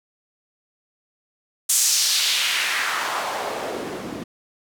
white noise with band-pass filter sweep, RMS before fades -23 dBFS, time 1.69-4.24 s, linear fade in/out 10 ms, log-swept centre 8200 to 210 Hz, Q 1.6, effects none

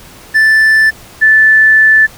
triangle / sine tone pair in turn, 1760 / 1753.5 Hz, A6 / A6, 0 / -6 cents, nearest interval unison, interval 6 cents, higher first, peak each -3 dBFS, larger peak neither, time 0.34-0.91 / 1.21-2.07 s, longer second, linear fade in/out 20 ms, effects pink hiss -36 dBFS RMS until 2.17 s

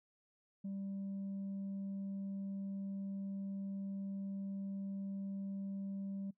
sine tone, 196 Hz, G3, in tune, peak -37 dBFS, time 0.64-6.31 s, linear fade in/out 10 ms, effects noise-tail reverb RT60 0.1 s tail -22 dB re dry + tanh soft clip ceiling -38 dBFS

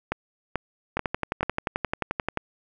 two click trains, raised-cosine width 0.5 ms, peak -10 / -10 dBFS, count 17 / 4, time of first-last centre 0.97-2.374 / 0.12-1.43 s, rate 11.4 / 2.29 Hz, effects none

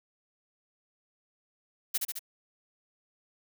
blue noise with echo, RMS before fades -28 dBFS, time 1.94-1.98 s, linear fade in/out 10 ms, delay 71 ms, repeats 3, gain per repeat -3 dB, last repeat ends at 2.193 s, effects none

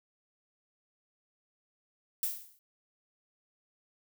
violet noise with exponential decay, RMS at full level -29 dBFS, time 2.23-2.59 s, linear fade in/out 1 ms, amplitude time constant 78 ms, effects none

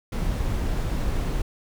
brown noise, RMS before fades -25 dBFS, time 0.12-1.42 s, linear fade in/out 5 ms, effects none

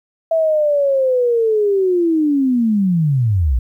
sine linear sweep, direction down, 659.3 to 54.1 Hz, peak -12 dBFS, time 0.31-3.59 s, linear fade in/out 5 ms, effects 9-bit

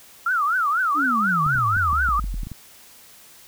sine tone with vibrato, 1318.5 Hz, E6, in tune, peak -18 dBFS, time 0.26-2.2 s, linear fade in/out 5 ms, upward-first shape triangle, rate 4.1 Hz, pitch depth 290 cents each way
sine exponential sweep, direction down, 311.1 to 36.23 Hz, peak -24 dBFS, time 0.94-2.46 s, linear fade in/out 50 ms
clicks, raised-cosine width 5 ms, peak -21 dBFS, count 12, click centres 1.464 / 1.554 / 1.585 / 1.767 / 1.929 / 2.088 / 2.194 / 2.242 / 2.342 / 2.433 / 2.47 / 2.517 s
effects white hiss -48 dBFS RMS until 3.47 s

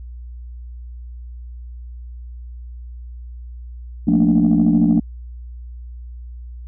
sine chord, Bb major seventh, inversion second, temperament equal, 174.61 / 220 / 233.1 / 293.7 Hz, F3 / A3 / Bb3 / D4, 0 / 0 / 0 / 0 cents, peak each -16 dBFS, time 4.07-5 s, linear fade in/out 10 ms, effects tanh soft clip ceiling -6 dBFS + added 60 Hz sine -31 dBFS peak until 6.67 s

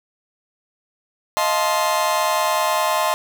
40% pulse chord, F dominant seventh, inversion third, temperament just, 628.6 / 698.5 / 873.1 / 1047.7 Hz, Eb5 / F5 / A5 / C6, +18 / 0 / -14 / +2 cents, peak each -22 / -25 / -23 / -20 dBFS, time 1.37-3.14 s, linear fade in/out 0 ms, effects none

